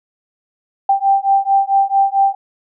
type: beating tone pair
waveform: sine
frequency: 784 / 788.5 Hz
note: G5 / G5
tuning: 0 / +10 cents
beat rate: 4.5 Hz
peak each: -14 dBFS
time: 0.89-2.35 s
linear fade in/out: 5 ms
effects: none